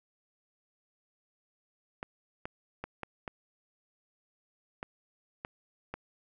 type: clicks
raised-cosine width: 0.5 ms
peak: -22 dBFS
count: 8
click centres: 2.029 / 2.455 / 2.84 / 3.033 / 3.278 / 4.829 / 5.449 / 5.94 s
effects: none